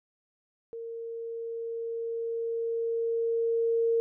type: tone with level ramp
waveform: sine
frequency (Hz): 459.9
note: A#4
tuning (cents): -23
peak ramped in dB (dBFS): -36 to -22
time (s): 0.73-4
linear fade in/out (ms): 0
effects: none